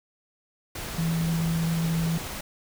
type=tone in noise; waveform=sine; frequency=164.81 Hz; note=E3; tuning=in tune; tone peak=-23 dBFS; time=0.98-2.18 s; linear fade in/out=5 ms; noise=pink; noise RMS=-35 dBFS; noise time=0.75-2.41 s; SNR=+9 dB; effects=none